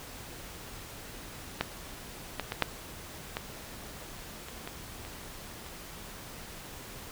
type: clicks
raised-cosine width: 0.3 ms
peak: -11 / -15 / -16 / -7 / -16 / -27 / -22 / -26 / -30 dBFS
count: 9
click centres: 1.61 / 2.397 / 2.521 / 2.623 / 3.369 / 4.485 / 4.675 / 5.05 / 5.663 s
effects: pink hiss -45 dBFS RMS until 7.11 s